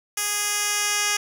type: tone with band-pass filter sweep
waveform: 10% pulse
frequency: 413.3 Hz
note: G#4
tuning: 8 cents flat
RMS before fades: -24 dBFS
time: 0.17-1.17 s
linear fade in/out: 5 ms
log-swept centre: 9900 to 5800 Hz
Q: 0.83
effects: 7-bit